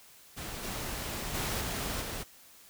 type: noise with level steps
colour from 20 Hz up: pink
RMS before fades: -40 / -37 / -33 / -35 / -38 dBFS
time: 0.36-2.24 s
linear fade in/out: 20 ms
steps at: 0.63 / 1.34 / 1.6 / 2.01 s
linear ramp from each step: 10 ms
effects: white hiss -56 dBFS RMS until 2.69 s